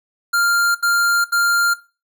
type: tone bursts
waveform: square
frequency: 1396.9 Hz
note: F6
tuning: in tune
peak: -15 dBFS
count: 3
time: 0.33-1.74 s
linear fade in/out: 10 ms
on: 420 ms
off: 75 ms
effects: noise-tail reverb RT60 0.3 s tail -17 dB re dry